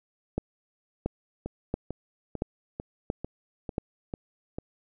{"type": "two click trains", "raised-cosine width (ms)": 2, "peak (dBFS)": [-20, -14], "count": [8, 6], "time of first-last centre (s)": [[1.46, 4.585], [0.38, 3.781]], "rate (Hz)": [2.24, 1.47], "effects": []}